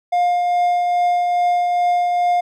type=tone with tremolo; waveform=triangle; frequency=708 Hz; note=F5; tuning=23 cents sharp; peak=-11 dBFS; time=0.12-2.41 s; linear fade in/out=10 ms; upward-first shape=triangle; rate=2.4 Hz; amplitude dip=30%; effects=none